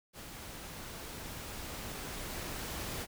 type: noise with level ramp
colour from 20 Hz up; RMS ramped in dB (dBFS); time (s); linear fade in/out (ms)
pink; -47 to -39; 0.13-3.07; 50
effects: none